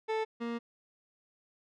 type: tone pair in turn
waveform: 30% pulse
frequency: 440 / 234.3 Hz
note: A4 / A#3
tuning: 0 / +9 cents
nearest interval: major seventh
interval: 1091 cents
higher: first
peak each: -27 / -31 dBFS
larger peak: first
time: 0.08-0.25 / 0.4-0.59 s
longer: second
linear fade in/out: 20 ms
effects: low-pass 3000 Hz 12 dB/octave